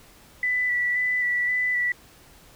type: tone with vibrato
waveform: sine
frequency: 1975.5 Hz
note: B6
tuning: in tune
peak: -21 dBFS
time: 0.43-1.92 s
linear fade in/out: 2 ms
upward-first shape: square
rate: 1.9 Hz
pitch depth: 16 cents each way
effects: pink hiss -52 dBFS RMS until 2.55 s